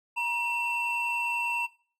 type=tone pair together; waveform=triangle; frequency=951 / 2695 Hz; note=A#5 / E7; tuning=+34 / +38 cents; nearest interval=octave + tritone; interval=1804 cents; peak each=-28 dBFS; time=0.16-1.67 s; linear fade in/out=20 ms; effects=noise-tail reverb RT60 0.4 s tail -18 dB re dry